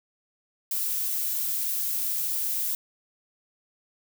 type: noise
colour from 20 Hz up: violet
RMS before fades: -28 dBFS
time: 0.71-2.75 s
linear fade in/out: 2 ms
effects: none